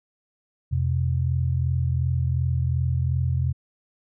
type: tone pair together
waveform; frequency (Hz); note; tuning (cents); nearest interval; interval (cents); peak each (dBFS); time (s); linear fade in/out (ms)
sine; 85.36 / 128.1; F2 / C3; -39 / -36; perfect fifth; 703; -23; 0.71-3.53; 20
effects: none